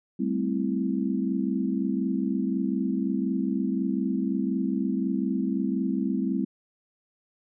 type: chord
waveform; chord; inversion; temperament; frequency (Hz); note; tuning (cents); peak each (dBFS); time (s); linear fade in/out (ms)
sine; A minor seventh; third; equal; 196 / 220 / 261.6 / 329.6; G3 / A3 / C4 / E4; 0 / 0 / 0 / 0; -28 / -31 / -28 / -32; 0.19-6.45; 10
effects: none